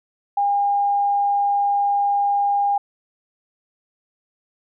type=tone; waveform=sine; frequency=808 Hz; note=G#5; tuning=48 cents flat; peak=-16 dBFS; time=0.37-2.78 s; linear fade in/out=5 ms; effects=none